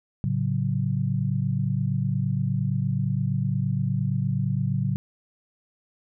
sine chord, F# minor, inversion first, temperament equal, 110 / 138.59 / 185 Hz, A2 / C#3 / F#3, 0 / 0 / 0 cents, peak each -27 / -25 / -28 dBFS, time 0.24-4.96 s, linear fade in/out 0 ms, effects none

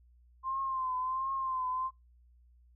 sine tone with vibrato, 1045 Hz, C6, 2 cents flat, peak -31 dBFS, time 0.43-1.91 s, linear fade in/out 50 ms, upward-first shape triangle, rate 1.4 Hz, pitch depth 61 cents each way, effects noise-tail reverb RT60 0.2 s tail -25 dB re dry + added 60 Hz sine -59 dBFS peak until 2.75 s

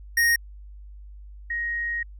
square / sine tone pair in turn, 1864.7 / 1877.7 Hz, A#6 / A#6, 0 / +12 cents, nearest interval unison, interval 12 cents, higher second, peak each -18 / -25 dBFS, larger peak first, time 0.17-0.36 / 1.5-2.03 s, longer second, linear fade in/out 5 ms, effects added 50 Hz sine -40 dBFS peak until 2.19 s

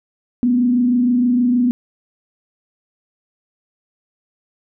sine tone with frequency modulation, 245.5 Hz, B3, 10 cents flat, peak -12 dBFS, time 0.43-1.71 s, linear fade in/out 0 ms, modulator 26.4 Hz, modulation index 0.45, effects none

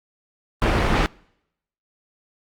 pink low-pass noise, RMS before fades -19 dBFS, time 0.62-1.06 s, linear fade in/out 0 ms, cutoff 2700 Hz, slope 12 dB/octave, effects noise-tail reverb RT60 0.8 s tail -26 dB re dry + Opus 32 kbps

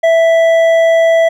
sine tone with hard clipping, 659.3 Hz, E5, in tune, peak -8 dBFS, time 0.03-1.29 s, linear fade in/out 10 ms, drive 7 dB, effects none

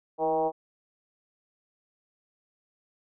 sine tone with frequency modulation, 636 Hz, D#5, 38 cents sharp, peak -23 dBFS, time 0.18-0.52 s, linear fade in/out 50 ms, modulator 157 Hz, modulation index 1.6, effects none

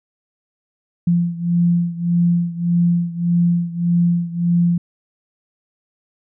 sine beating tone pair, 172 / 173.7 Hz, F3 / F3, -26 / -9 cents, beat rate 1.7 Hz, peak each -16 / -19 dBFS, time 1.07-4.78 s, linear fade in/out 5 ms, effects none

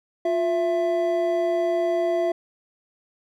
triangle tone pair together, 352.8 / 666 Hz, F4 / E5, +18 / +18 cents, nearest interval major seventh, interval 1100 cents, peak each -22 / -20 dBFS, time 0.25-2.32 s, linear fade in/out 5 ms, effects none

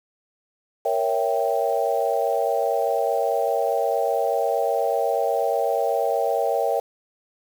sine chord, A# diminished seventh, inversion none, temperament equal, 466.2 / 554.4 / 659.3 / 784 Hz, A#4 / C#5 / E5 / G5, 0 / 0 / 0 / 0 cents, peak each -25 dBFS, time 0.85-6.8 s, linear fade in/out 5 ms, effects 7-bit

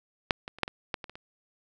clicks, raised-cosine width 0.3 ms, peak -6 / -21 / -30 / -7 / -20 / -13 / -23 / -28 / -27 dBFS, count 9, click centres 0.308 / 0.479 / 0.586 / 0.633 / 0.679 / 0.942 / 1.042 / 1.096 / 1.155 s, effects none

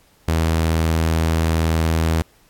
sawtooth tone, 81.1 Hz, E2, 28 cents flat, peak -12 dBFS, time 0.28-2.22 s, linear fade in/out 0 ms, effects pink hiss -56 dBFS RMS until 2.49 s + AAC 64 kbps

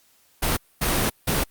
pink noise bursts at uneven times, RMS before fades -22 dBFS, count 3, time 0.42-0.57 / 0.81-1.1 / 1.27-1.44 s, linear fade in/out 10 ms, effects white hiss -60 dBFS RMS until 1.5 s + Opus 48 kbps

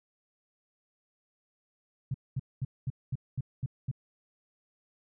sine tone bursts, 130.81 Hz, C3, in tune, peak -28 dBFS, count 8, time 2.11-3.914 s, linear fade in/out 5 ms, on 33 ms, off 220 ms, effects none

